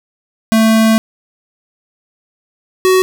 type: tone pair in turn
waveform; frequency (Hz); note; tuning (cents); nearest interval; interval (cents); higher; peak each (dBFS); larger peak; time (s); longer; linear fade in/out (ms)
square; 222 / 373.4; A3 / F#4; +16 / +16; major sixth; 900; second; -8; neither; 0.52-0.98 / 2.85-3.02; first; 0
effects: none